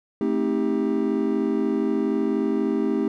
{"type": "chord", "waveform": "triangle", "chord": "A half-diminished seventh", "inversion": "none", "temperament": "just", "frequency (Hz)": [220, 264, 316.8, 396], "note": ["A3", "C4", "Eb4", "G4"], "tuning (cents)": [0, 16, 31, 18], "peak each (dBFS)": -24, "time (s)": [0.21, 3.08], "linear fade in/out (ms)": 2, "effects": []}